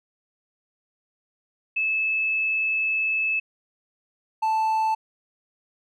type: tone pair in turn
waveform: sine / triangle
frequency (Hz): 2609 / 879.7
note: E7 / A5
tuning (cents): -18 / -1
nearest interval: octave + perfect fifth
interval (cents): 1883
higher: first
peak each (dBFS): -21 / -18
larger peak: second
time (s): 1.76-3.4 / 4.42-4.95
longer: first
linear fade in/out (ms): 10
effects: none